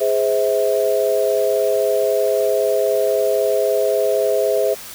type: chord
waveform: sine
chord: Ab augmented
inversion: none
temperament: just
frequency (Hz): 415.3 / 519.1 / 648.9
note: Ab4 / C5 / E5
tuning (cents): 0 / -14 / -27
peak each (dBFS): -19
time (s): 0-4.75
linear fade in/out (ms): 20
effects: white hiss -35 dBFS RMS until 4.94 s